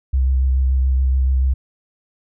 sine tone with vibrato, 65.41 Hz, C2, in tune, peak -13 dBFS, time 0.13-1.54 s, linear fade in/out 10 ms, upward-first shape sine, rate 7 Hz, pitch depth 23 cents each way, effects none

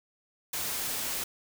white noise, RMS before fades -33 dBFS, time 0.53-1.24 s, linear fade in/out 5 ms, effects none

